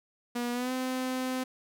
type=tone with pitch glide; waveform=sawtooth; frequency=241.2 to 257 Hz; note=B3 to C4; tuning=-41 to -31 cents; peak=-26 dBFS; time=0.35-1.44 s; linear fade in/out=10 ms; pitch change=+110 cents; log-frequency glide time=0.52-0.72 s; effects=none